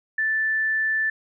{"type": "tone", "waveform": "sine", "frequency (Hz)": 1760, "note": "A6", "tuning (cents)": 0, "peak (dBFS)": -20, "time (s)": [0.18, 1.1], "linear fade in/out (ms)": 5, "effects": []}